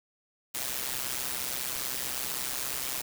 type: noise with amplitude modulation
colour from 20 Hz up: white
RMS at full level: -30 dBFS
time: 0.54-3.02 s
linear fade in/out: 10 ms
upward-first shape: sine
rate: 129 Hz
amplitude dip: 80%
effects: none